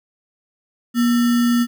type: tone with sample-and-hold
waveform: sine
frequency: 239 Hz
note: A#3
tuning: 43 cents sharp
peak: -13 dBFS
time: 0.94-1.67 s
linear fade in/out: 50 ms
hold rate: 1575 Hz
effects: none